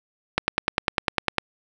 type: click train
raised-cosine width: 0.3 ms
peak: -3 dBFS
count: 11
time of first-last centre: 0.38-1.383 s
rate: 9.97 Hz
effects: none